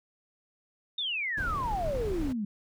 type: exponential sweep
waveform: sine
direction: down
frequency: 3729 to 196 Hz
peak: -29 dBFS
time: 0.98-2.45 s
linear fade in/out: 5 ms
type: noise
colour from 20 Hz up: brown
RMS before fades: -35 dBFS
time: 1.37-2.33 s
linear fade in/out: 10 ms
effects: none